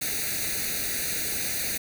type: noise with comb filter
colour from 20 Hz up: white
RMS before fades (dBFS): -29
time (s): 0.01-1.78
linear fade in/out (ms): 10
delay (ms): 0.47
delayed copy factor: +0.85
effects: none